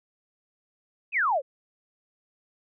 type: exponential sweep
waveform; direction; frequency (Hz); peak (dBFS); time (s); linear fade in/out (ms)
sine; down; 2700 to 494.1; -21; 1.12-1.42; 50
effects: none